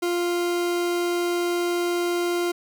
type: tone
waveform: 40% pulse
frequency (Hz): 349.2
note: F4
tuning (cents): 0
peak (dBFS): -21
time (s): 0.02-2.52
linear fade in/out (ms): 10
effects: none